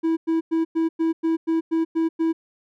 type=tone bursts; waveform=triangle; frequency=326.2 Hz; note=E4; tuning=18 cents flat; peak=-16 dBFS; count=10; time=0.03-2.33 s; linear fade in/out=20 ms; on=140 ms; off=100 ms; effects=none